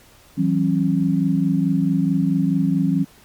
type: tone cluster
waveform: sine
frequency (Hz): 164 / 188.6 / 271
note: E3 / F#3 / C#4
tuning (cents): -9 / +33 / -39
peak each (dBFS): -20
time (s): 0.37-3.05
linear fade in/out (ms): 20
effects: pink hiss -50 dBFS RMS until 3.24 s + MP3 96 kbps